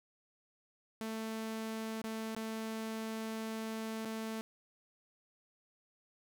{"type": "tone with dropouts", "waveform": "sawtooth", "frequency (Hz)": 221.7, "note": "A3", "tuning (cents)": 13, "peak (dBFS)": -34, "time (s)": [1.01, 4.41], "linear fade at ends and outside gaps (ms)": 0, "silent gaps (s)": [[2.017, 2.041], [2.35, 2.365], [4.049, 4.056]], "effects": []}